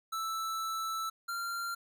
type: tone pair in turn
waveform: square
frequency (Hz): 1320 / 1381.5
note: E6 / F6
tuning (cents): +2 / -19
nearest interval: minor second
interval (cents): 79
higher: second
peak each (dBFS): -34 / -35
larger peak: first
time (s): 0.12-1.1 / 1.28-1.75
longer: first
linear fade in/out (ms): 10
effects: none